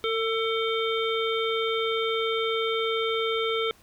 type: harmonic tone with a mistuned harmonic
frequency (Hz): 450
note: A4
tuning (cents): +39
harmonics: 1 / 3 / 5 / 7 / 8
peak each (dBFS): -26 / -31 / -33 / -34 / -35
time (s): 0.04-3.71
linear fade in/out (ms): 0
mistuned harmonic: 3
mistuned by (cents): -22
effects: pink hiss -57 dBFS RMS until 3.82 s